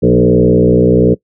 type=tone with frequency modulation; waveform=sine; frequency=305.8 Hz; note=D#4; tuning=30 cents flat; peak=-5 dBFS; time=0.02-1.15 s; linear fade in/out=20 ms; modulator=60.8 Hz; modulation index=3.2; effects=noise-tail reverb RT60 0.1 s tail -23 dB re dry